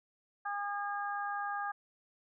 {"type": "harmonic tone", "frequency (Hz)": 406.4, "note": "G#4", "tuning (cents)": -38, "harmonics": [2, 3, 4], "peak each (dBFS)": [-37, -39, -40], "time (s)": [0.45, 1.72], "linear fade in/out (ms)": 10, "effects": []}